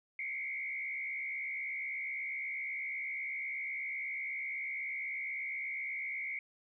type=tone with frequency modulation; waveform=sine; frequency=2178 Hz; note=C#7; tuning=31 cents flat; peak=-36 dBFS; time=0.19-6.39 s; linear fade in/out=2 ms; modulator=68.1 Hz; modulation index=1.6; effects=none